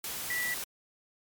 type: tone in noise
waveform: sine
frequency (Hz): 1958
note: B6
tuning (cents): -15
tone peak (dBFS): -30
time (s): 0.3-0.54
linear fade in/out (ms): 2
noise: white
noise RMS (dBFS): -37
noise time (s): 0.04-0.64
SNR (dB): +4
effects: MP3 96 kbps